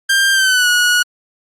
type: tone with pitch glide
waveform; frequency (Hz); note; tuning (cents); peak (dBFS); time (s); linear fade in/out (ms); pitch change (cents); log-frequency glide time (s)
sawtooth; 1590 to 1458; G6 to F#6; +24 to -26; -7; 0.09-1.03; 10; -150; 0.32-0.68
effects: low-pass 12000 Hz 12 dB/octave + Opus 48 kbps